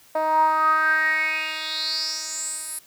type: tone with band-pass filter sweep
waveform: 10% pulse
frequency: 313.4 Hz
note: D#4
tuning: 13 cents sharp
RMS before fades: -23 dBFS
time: 0.15-2.79 s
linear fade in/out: 5 ms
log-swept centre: 720 to 11000 Hz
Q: 7.1
effects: white hiss -53 dBFS RMS until 2.86 s